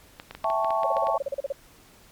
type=clicks; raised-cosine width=0.3 ms; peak=-21 dBFS; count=10; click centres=0.199 / 0.31 / 0.35 / 0.443 / 0.501 / 0.646 / 0.706 / 0.833 / 0.968 / 1.07 s
type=chord; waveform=sine; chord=A dominant seventh; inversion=second; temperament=equal with one note detuned; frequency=659.3 / 793.6 / 880 / 1108.7 Hz; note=E5 / G5 / A5 / C#6; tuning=0 / +21 / 0 / 0 cents; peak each=-26 / -30 / -27 / -28 dBFS; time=0.44-1.18 s; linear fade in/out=5 ms
type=tone bursts; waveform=sine; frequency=554.4 Hz; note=C#5; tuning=in tune; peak=-24 dBFS; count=12; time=0.84-1.524 s; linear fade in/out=5 ms; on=24 ms; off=36 ms
effects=pink hiss -54 dBFS RMS until 2.11 s + MP3 96 kbps